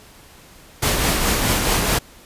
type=noise with tremolo; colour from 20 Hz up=pink; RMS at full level=-17 dBFS; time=0.82-1.99 s; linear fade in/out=10 ms; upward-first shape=triangle; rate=4.7 Hz; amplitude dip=40%; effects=pink hiss -46 dBFS RMS until 2.25 s + resampled to 32000 Hz